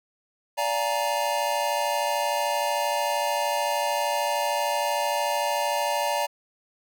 square chord, Bb dominant seventh, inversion first, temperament just, 582.7 / 699.2 / 839.1 / 932.3 Hz, D5 / F5 / Ab5 / Bb5, -14 / +2 / +18 / 0 cents, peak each -29 / -33 / -31 / -28 dBFS, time 0.57-6.27 s, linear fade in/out 20 ms, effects none

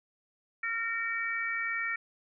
harmonic tone, 458.2 Hz, A#4, 30 cents flat, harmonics 3 / 4 / 5, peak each -37 / -33 / -34 dBFS, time 0.63-1.96 s, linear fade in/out 5 ms, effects none

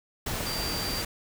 sine tone in noise, 4700 Hz, D8, 1 cent sharp, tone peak -33 dBFS, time 0.46-1.02 s, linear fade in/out 5 ms, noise pink, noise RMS -32 dBFS, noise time 0.26-1.05 s, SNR -4 dB, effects none

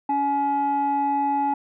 sine tone pair together, 282.3 / 846 Hz, C#4 / G#5, +32 / +32 cents, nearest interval octave + perfect fifth, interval 1900 cents, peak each -25 / -19 dBFS, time 0.09-1.54 s, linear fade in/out 5 ms, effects tanh soft clip ceiling -16 dBFS

